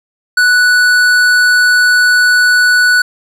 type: tone with tanh clipping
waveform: sine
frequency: 1480 Hz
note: F#6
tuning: in tune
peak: -8 dBFS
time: 0.37-3.02 s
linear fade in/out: 5 ms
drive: 14 dB
effects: none